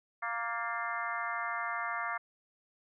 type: harmonic tone with a mistuned harmonic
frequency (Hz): 233.1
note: A#3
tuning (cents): 0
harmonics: 3 / 4 / 5 / 6 / 7 / 8 / 9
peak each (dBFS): -41 / -42 / -37 / -40 / -44 / -42 / -42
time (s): 0.22-2.18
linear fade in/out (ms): 10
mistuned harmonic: 8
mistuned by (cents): -73
effects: none